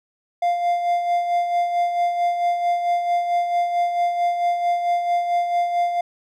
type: tone with tremolo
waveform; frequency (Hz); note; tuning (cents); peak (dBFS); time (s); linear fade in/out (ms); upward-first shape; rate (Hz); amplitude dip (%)
triangle; 698.5; F5; 0; -14; 0.42-6.01; 5; sine; 4.5; 50
effects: none